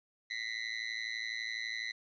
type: tone with amplitude modulation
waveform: 30% pulse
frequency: 1999 Hz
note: B6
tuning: 20 cents sharp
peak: -29 dBFS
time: 0.3-1.92 s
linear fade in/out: 10 ms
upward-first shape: sine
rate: 112 Hz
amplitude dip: 100%
effects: resampled to 16000 Hz + 11-bit